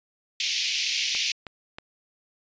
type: band-pass noise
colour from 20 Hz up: pink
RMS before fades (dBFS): -27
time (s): 0.4-1.32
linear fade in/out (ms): 2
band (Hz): 2300 to 6100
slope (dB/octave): 48
type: click train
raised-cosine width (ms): 0.3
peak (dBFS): -21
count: 3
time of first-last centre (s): 1.15-1.785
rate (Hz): 3.15
effects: resampled to 16000 Hz